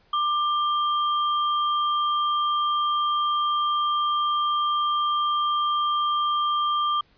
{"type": "tone pair together", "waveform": "sine", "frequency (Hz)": [1188, 3190], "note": ["D6", "G7"], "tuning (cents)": [20, 30], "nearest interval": "octave + perfect fourth", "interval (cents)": 1710, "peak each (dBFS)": [-21, -30], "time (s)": [0.13, 7.01], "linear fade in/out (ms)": 5, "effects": ["pink hiss -61 dBFS RMS until 7.17 s", "resampled to 11025 Hz"]}